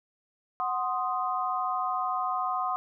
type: chord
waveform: sine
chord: C diminished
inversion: second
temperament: equal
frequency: 740 / 1046.5 / 1244.5 Hz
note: Gb5 / C6 / Eb6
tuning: 0 / 0 / 0 cents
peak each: -31 dBFS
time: 0.6-2.76 s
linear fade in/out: 0 ms
effects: none